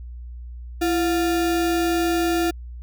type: tone with sample-and-hold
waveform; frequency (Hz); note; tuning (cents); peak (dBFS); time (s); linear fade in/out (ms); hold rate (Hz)
sine; 336.1; E4; +34; -18; 0.81-2.51; 10; 1050
effects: added 60 Hz sine -33 dBFS peak until 2.82 s